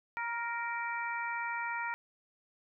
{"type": "harmonic tone with a mistuned harmonic", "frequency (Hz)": 466.2, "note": "A#4", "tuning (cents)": 0, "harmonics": [2, 3, 4, 5], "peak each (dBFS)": [-37, -39, -40, -41], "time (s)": [0.17, 1.94], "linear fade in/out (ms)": 0, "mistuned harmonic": 2, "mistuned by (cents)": 17, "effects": []}